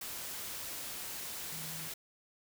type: tone in noise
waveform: sine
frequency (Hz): 159.3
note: D#3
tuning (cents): +41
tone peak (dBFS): -48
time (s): 1.52-1.88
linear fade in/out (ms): 5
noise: white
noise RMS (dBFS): -42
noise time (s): 0.01-1.94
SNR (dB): -9
effects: none